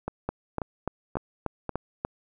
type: two click trains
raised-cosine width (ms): 1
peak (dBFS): -16 / -14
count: 4 / 7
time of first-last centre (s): 0.08-1.693 / 0.29-2.05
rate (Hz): 1.86 / 3.41
effects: none